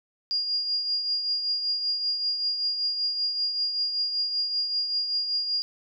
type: tone with tremolo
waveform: sine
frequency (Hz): 4832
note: D8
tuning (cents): +48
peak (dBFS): -22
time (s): 0.31-5.62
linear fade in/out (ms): 0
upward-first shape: triangle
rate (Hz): 5.2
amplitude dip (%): 55
effects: none